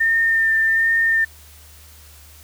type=tone with vibrato; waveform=sine; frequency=1807 Hz; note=A6; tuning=46 cents sharp; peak=-14 dBFS; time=0-1.25 s; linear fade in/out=10 ms; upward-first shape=sine; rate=1.3 Hz; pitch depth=17 cents each way; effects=added 75 Hz sine -45 dBFS peak until 2.43 s + white hiss -47 dBFS RMS until 2.43 s